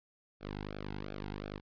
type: tone with flanger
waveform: sawtooth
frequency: 50.5 Hz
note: G#1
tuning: 48 cents flat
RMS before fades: -42 dBFS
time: 0.4-1.61 s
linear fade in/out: 50 ms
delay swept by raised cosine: 1 to 1.73 ms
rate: 2.8 Hz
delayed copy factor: -0.95
effects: resampled to 11025 Hz